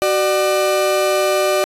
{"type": "tone pair together", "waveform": "35% pulse", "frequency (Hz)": [376.1, 597], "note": ["F#4", "D5"], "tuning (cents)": [28, 28], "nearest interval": "minor sixth", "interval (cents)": 800, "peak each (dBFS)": [-17, -14], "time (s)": [0.02, 1.64], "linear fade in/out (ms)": 0, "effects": ["resampled to 32000 Hz"]}